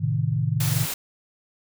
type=chord; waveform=sine; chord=A diminished; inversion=none; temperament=equal; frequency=110 / 130.81 / 155.56 Hz; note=A2 / C3 / Eb3; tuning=0 / 0 / 0 cents; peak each=-25 dBFS; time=0-0.86 s; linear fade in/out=20 ms
type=noise; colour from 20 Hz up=white; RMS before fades=-29 dBFS; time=0.6-0.94 s; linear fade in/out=5 ms
effects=none